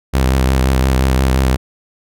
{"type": "tone with vibrato", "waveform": "sawtooth", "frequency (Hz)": 65.41, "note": "C2", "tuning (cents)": 0, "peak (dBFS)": -7, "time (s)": [0.13, 1.57], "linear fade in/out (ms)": 20, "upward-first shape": "triangle", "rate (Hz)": 5.7, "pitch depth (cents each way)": 52, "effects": []}